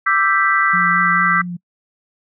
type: chord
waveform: sine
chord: E minor seventh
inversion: third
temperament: equal with one note detuned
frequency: 1174.7 / 1326.1 / 1568 / 1975.5 Hz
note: D6 / E6 / G6 / B6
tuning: 0 / +10 / 0 / 0 cents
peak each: -18 dBFS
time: 0.06-1.42 s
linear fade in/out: 10 ms
type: tone with vibrato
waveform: sine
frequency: 175.7 Hz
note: F3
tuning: 11 cents sharp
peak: -23 dBFS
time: 0.73-1.57 s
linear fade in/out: 10 ms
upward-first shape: triangle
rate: 4.5 Hz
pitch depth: 26 cents each way
effects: noise-tail reverb RT60 0.1 s tail -26 dB re dry